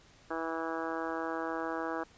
harmonic tone, 163.2 Hz, E3, 17 cents flat, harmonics 2 / 3 / 4 / 5 / 6 / 7 / 8 / 9 / 10, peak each -38 / -40 / -41 / -42 / -43 / -43 / -44 / -45 / -45 dBFS, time 0.3-2.04 s, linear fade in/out 10 ms, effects pink hiss -60 dBFS RMS until 2.17 s + resampled to 16000 Hz

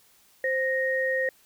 sine tone pair together, 523.3 / 1864.7 Hz, C5 / A#6, 0 / 0 cents, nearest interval octave + minor seventh, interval 2200 cents, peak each -26 dBFS, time 0.44-1.29 s, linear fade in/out 2 ms, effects white hiss -60 dBFS RMS until 1.45 s

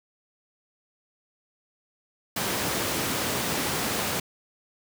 pink high-pass noise, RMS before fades -28 dBFS, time 2.36-4.2 s, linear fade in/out 5 ms, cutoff 130 Hz, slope 12 dB/octave, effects none

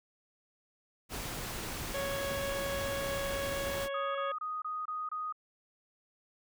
pink noise, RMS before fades -39 dBFS, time 1.09-3.89 s, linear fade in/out 50 ms
harmonic tone, 554.4 Hz, C#5, in tune, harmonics 1 / 2 / 3 / 4 / 5 / 6, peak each -35 / -43 / -43 / -49 / -51 / -48 dBFS, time 1.94-4.32 s, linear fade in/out 5 ms
sine tone bursts, 1244.5 Hz, D#6, in tune, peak -34 dBFS, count 6, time 3.94-5.325 s, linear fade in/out 5 ms, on 210 ms, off 25 ms
effects none

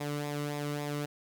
sawtooth tone with flanger, 146.3 Hz, D3, 6 cents flat, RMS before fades -35 dBFS, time 0-1.06 s, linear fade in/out 10 ms, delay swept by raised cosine 0.67 to 1.23 ms, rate 3.6 Hz, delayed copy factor -0.6, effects none

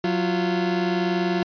30% pulse tone pair together, 182.8 / 345.1 Hz, F#3 / F4, -21 / -21 cents, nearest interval major seventh, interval 1100 cents, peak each -21 dBFS, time 0.04-1.43 s, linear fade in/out 2 ms, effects resampled to 11025 Hz

